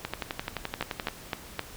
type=two click trains; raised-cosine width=0.3 ms; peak=-12 / -14 dBFS; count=4 / 13; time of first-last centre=0.81-1.593 / 0.05-1.084 s; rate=3.83 / 11.6 Hz; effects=pink hiss -46 dBFS RMS until 1.76 s